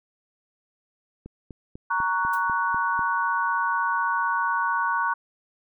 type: click train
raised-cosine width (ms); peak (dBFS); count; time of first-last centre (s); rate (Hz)
3; -26; 8; 1.26-2.993; 4.04
type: chord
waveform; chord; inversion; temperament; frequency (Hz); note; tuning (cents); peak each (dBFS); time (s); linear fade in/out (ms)
sine; F# major; first; equal with one note detuned; 932.3 / 1116.4 / 1480; A#5 / C#6 / F#6; 0 / +12 / 0; -26; 1.9-5.14; 10
type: noise with exponential decay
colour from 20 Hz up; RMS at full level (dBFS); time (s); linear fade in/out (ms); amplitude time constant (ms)
blue; -37; 2.33-2.45; 5; 25
effects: none

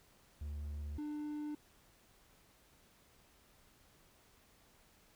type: tone pair in turn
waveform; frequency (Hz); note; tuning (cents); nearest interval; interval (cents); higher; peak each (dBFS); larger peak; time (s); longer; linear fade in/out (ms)
triangle; 73.6 / 298.5; D2 / D4; +4 / +28; 2 octaves; 2424; second; -38 / -37; second; 0.41-0.98 / 0.98-1.55; neither; 5
effects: pink hiss -67 dBFS RMS until 5.15 s

